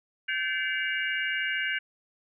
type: tone cluster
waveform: sine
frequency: 1548 / 1721 / 2076 / 2296 / 2839 Hz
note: G6 / A6 / C7 / D7 / F7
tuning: -22 / -39 / -14 / -40 / +28 cents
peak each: -30 / -36 / -37 / -33 / -34 dBFS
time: 0.28-1.79 s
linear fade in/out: 10 ms
effects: none